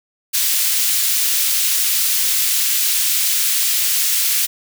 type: high-pass noise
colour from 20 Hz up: white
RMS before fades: -17 dBFS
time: 0.33-4.47 s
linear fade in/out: 20 ms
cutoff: 2500 Hz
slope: 12 dB/octave
effects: none